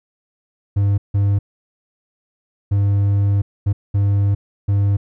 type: tone bursts at uneven times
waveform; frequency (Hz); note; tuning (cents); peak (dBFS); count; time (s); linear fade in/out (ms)
triangle; 100.3; G2; +40; -11; 6; 0.76-0.98 / 1.14-1.39 / 2.71-3.42 / 3.66-3.73 / 3.94-4.35 / 4.68-4.97; 10
effects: none